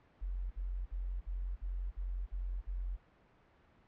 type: tone bursts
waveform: sine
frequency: 44.86 Hz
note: F1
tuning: 47 cents sharp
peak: -35 dBFS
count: 8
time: 0.21-2.967 s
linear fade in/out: 20 ms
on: 300 ms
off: 51 ms
effects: pink hiss -66 dBFS RMS until 3.87 s + low-pass 2000 Hz 12 dB/octave

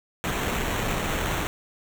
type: noise with sample-and-hold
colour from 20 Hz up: pink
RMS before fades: -27 dBFS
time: 0.24-1.47 s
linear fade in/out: 0 ms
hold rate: 4900 Hz
effects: none

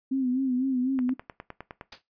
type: tone with vibrato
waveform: sine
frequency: 258.5 Hz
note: C4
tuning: 21 cents flat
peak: -23 dBFS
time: 0.11-1.14 s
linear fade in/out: 10 ms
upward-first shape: sine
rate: 4 Hz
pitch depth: 72 cents each way
type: click train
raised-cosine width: 0.5 ms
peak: -23 dBFS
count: 9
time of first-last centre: 0.99-1.811 s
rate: 9.74 Hz
type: noise with exponential decay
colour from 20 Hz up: white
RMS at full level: -33 dBFS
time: 1.92-2.02 s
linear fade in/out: 5 ms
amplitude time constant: 21 ms
effects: noise-tail reverb RT60 0.2 s tail -18 dB re dry + resampled to 11025 Hz

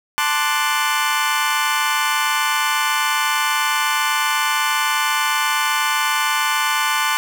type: chord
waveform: 25% pulse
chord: D dominant seventh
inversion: second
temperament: equal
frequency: 880 / 1046.5 / 1174.7 / 1480 Hz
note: A5 / C6 / D6 / F#6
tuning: 0 / 0 / 0 / 0 cents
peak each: -19 dBFS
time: 0.18-7.17 s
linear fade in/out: 0 ms
effects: none

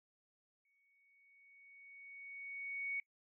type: tone with exponential growth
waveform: sine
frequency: 2230 Hz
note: C#7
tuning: 10 cents sharp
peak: -36 dBFS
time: 0.65-3 s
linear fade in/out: 2 ms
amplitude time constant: 510 ms
effects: noise-tail reverb RT60 0.1 s tail -22 dB re dry

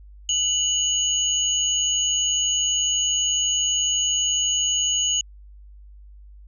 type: tone pair together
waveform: sine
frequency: 2960 / 6674 Hz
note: F#7 / G#8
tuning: 0 / +8 cents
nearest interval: octave + major second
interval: 1408 cents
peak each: -22 dBFS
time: 0.29-5.21 s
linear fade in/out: 2 ms
effects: added 50 Hz sine -42 dBFS peak until 6.47 s

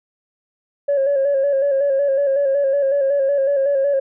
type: tone with vibrato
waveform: sine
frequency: 554.4 Hz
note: C#5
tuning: in tune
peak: -13 dBFS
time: 0.88-4 s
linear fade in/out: 10 ms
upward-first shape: square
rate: 5.4 Hz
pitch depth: 43 cents each way
effects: tanh soft clip ceiling -11 dBFS

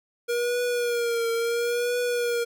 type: tone with vibrato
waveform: square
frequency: 474.5 Hz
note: A#4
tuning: 31 cents sharp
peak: -24 dBFS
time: 0.28-2.45 s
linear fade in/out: 20 ms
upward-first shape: triangle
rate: 0.73 Hz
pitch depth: 56 cents each way
effects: none

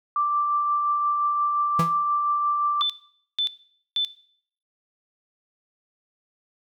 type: tone with tremolo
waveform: sine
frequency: 1174.7 Hz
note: D6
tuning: in tune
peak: -19 dBFS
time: 0.16-2.82 s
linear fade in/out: 2 ms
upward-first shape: triangle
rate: 5.7 Hz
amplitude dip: 30%
type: tone with exponential decay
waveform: 45% pulse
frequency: 165.7 Hz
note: E3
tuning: 9 cents sharp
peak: -18 dBFS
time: 1.79-1.97 s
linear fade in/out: 5 ms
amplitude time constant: 37 ms
type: tone bursts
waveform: sine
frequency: 3520 Hz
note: A7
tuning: in tune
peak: -20 dBFS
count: 3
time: 2.81-4.048 s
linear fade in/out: 0 ms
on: 86 ms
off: 490 ms
effects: noise-tail reverb RT60 0.6 s tail -18 dB re dry

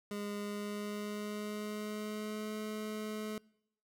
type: tone with pitch glide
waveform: 25% pulse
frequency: 205.4 to 214.4 Hz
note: G#3 to A3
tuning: -19 to -45 cents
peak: -34 dBFS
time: 0.11-3.38 s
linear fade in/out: 2 ms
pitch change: +74 cents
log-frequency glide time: 0.39-2.58 s
effects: noise-tail reverb RT60 0.8 s tail -25 dB re dry

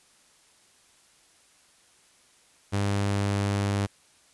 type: tone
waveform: sawtooth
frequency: 100.5 Hz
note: G2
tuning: 44 cents sharp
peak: -20 dBFS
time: 2.72-3.87 s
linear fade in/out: 20 ms
effects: white hiss -60 dBFS RMS until 4.33 s + resampled to 24000 Hz

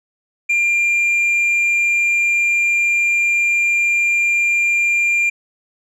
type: tone with tanh clipping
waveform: sine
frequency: 2391 Hz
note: D7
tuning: 30 cents sharp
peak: -14 dBFS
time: 0.49-5.3 s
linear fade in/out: 10 ms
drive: 3 dB
effects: none

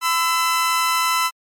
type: tone pair together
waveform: sawtooth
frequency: 1014 / 1324.4 Hz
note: B5 / E6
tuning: +45 / +8 cents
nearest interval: perfect fourth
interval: 463 cents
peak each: -16 dBFS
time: 0.01-1.31 s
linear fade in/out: 50 ms
effects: MP3 64 kbps

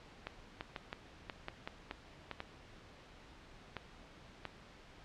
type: clicks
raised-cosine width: 0.3 ms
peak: -24 dBFS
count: 12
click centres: 0.27 / 0.609 / 0.762 / 0.929 / 1.298 / 1.484 / 1.675 / 1.911 / 2.313 / 2.404 / 3.767 / 4.453 s
effects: pink hiss -57 dBFS RMS until 5.04 s + low-pass 4000 Hz 12 dB/octave

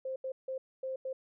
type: tone bursts at uneven times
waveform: sine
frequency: 525 Hz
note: C5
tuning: 6 cents sharp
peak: -34 dBFS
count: 5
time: 0.05-0.16 / 0.24-0.32 / 0.48-0.58 / 0.83-0.96 / 1.05-1.13 s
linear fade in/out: 5 ms
effects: none

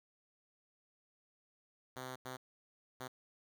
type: tone bursts at uneven times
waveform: 5% pulse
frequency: 128.7 Hz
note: C3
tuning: 28 cents flat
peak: -32 dBFS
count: 3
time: 1.96-2.16 / 2.25-2.37 / 3-3.08 s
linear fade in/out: 10 ms
effects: none

